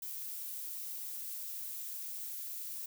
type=noise; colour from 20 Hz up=violet; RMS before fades=-42 dBFS; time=0.02-2.86 s; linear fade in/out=5 ms; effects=none